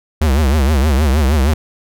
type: tone with vibrato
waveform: square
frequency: 71.7 Hz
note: D2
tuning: 41 cents flat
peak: -11 dBFS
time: 0.21-1.54 s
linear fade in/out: 5 ms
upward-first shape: triangle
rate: 6.4 Hz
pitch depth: 220 cents each way
effects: none